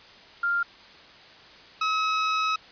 sine / sawtooth tone pair in turn, 1396 / 1282.5 Hz, F6 / E6, -1 / -48 cents, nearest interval minor second, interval 147 cents, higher first, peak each -22 / -19 dBFS, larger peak second, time 0.43-0.63 / 1.81-2.56 s, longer second, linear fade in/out 5 ms, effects white hiss -49 dBFS RMS until 2.71 s + resampled to 11025 Hz

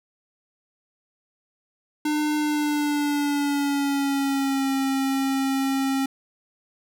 square tone with pitch glide, 301.1 to 269.8 Hz, D4 to C#4, +43 to -47 cents, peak -22 dBFS, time 2.05-6.06 s, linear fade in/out 5 ms, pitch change -190 cents, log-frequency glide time 2.37-4.72 s, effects none

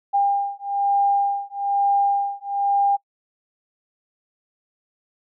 sine beating tone pair, 801 / 802.1 Hz, G5 / G5, +37 / +40 cents, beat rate 1.1 Hz, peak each -21 dBFS, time 0.13-2.97 s, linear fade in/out 20 ms, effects noise-tail reverb RT60 0.1 s tail -25 dB re dry

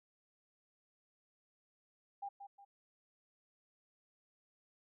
sine tone with echo, 800 Hz, G5, 35 cents sharp, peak -40 dBFS, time 2.22-2.29 s, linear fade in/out 10 ms, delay 180 ms, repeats 2, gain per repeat -8 dB, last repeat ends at 2.65 s, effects none

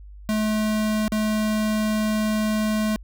square tone with dropouts, 215.1 Hz, A3, 39 cents flat, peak -21 dBFS, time 0.29-2.96 s, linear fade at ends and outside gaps 0 ms, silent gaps 1.08-1.121 s, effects added 50 Hz sine -39 dBFS peak until 3.03 s

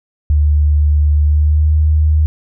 sine tone with pitch glide, 74.3 to 76.83 Hz, D2 to D#2, +21 to -21 cents, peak -8 dBFS, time 0.3-2.26 s, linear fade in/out 0 ms, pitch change +58 cents, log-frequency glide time 1.22-1.73 s, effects none

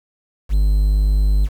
triangle tone, 50.5 Hz, G#1, 48 cents flat, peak -10 dBFS, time 0.49-1.49 s, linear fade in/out 50 ms, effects 7-bit

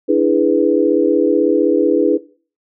sine chord, E dominant seventh, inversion third, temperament equal, 293.7 / 329.6 / 415.3 / 493.9 Hz, D4 / E4 / G#4 / B4, 0 / 0 / 0 / 0 cents, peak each -16 dBFS, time 0.08-2.18 s, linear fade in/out 20 ms, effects noise-tail reverb RT60 0.4 s tail -19 dB re dry

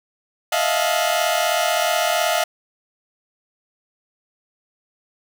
sawtooth tone cluster, 627 / 670 / 706 / 867 / 2991 Hz, D#5 / E5 / F5 / A5 / F#7, +13 / +28 / +19 / -26 / +18 cents, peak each -19 / -20 / -18 / -25 / -26 dBFS, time 0.52-2.44 s, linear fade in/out 5 ms, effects none

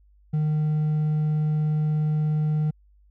triangle tone with hard clipping, 152.8 Hz, D#3, 31 cents flat, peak -21 dBFS, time 0.33-2.71 s, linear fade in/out 10 ms, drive 5 dB, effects added 50 Hz sine -54 dBFS peak until 3.1 s

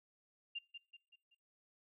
sine tone with echo, 2794 Hz, F7, in tune, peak -39 dBFS, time 0.55-0.59 s, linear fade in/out 10 ms, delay 190 ms, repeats 4, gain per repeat -7 dB, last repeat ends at 1.35 s, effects noise-tail reverb RT60 0.4 s tail -26 dB re dry

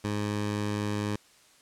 15% pulse tone, 104.1 Hz, G#2, 5 cents sharp, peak -22 dBFS, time 0.04-1.16 s, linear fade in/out 5 ms, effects white hiss -59 dBFS RMS until 1.61 s + low-pass 9000 Hz 12 dB/octave

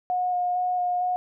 sine tone with vibrato, 721 Hz, F#5, 45 cents flat, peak -22 dBFS, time 0.1-1.16 s, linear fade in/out 0 ms, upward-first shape square, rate 2.2 Hz, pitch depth 11 cents each way, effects none

